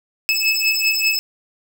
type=beating tone pair; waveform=25% pulse; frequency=2600 / 2605.1 Hz; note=E7 / E7; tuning=-24 / -21 cents; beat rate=5.1 Hz; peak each=-15 dBFS; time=0.29-1.19 s; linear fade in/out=0 ms; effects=none